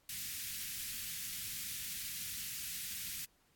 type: band-stop noise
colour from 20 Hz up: white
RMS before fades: -42 dBFS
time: 0.09-3.25 s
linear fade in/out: 2 ms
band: 210 to 1800 Hz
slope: 24 dB/octave
effects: pink hiss -72 dBFS RMS until 3.55 s + AAC 64 kbps